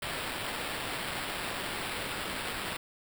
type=noise with sample-and-hold; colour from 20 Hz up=blue; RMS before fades=-36 dBFS; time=0.02-2.77 s; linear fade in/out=5 ms; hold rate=6300 Hz; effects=none